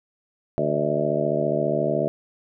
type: harmonic tone with a mistuned harmonic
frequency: 74.4 Hz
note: D2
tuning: 23 cents sharp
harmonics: 2 / 3 / 4 / 5 / 6 / 7 / 8 / 9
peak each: -29 / -30 / -31 / -28 / -30 / -32 / -26 / -26 dBFS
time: 0.58-2.08 s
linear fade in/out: 0 ms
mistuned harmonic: 9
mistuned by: -50 cents
effects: none